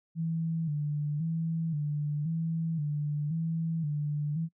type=tone with vibrato; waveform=sine; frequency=155.56 Hz; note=D#3; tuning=in tune; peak=-28 dBFS; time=0.15-4.49 s; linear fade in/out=50 ms; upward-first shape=square; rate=0.95 Hz; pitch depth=87 cents each way; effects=noise-tail reverb RT60 0.1 s tail -23 dB re dry